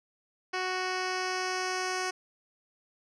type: tone with low-pass filter sweep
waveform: 10% pulse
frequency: 370 Hz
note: F#4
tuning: in tune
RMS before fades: -32 dBFS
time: 0.53-2.11 s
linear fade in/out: 10 ms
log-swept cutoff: 4300 to 6800 Hz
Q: 1.7
effects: none